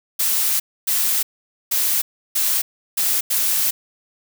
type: noise bursts at uneven times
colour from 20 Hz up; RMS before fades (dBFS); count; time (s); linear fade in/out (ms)
blue; -19; 6; 0.19-0.6 / 0.87-1.23 / 1.71-2.02 / 2.35-2.62 / 2.97-3.21 / 3.3-3.71; 10
effects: none